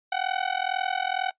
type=tone with amplitude modulation; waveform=sawtooth; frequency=750 Hz; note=F#5; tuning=23 cents sharp; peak=-17 dBFS; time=0.12-1.31 s; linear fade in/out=5 ms; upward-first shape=sine; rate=42.1 Hz; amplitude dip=95%; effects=noise-tail reverb RT60 0.1 s tail -21 dB re dry + resampled to 8000 Hz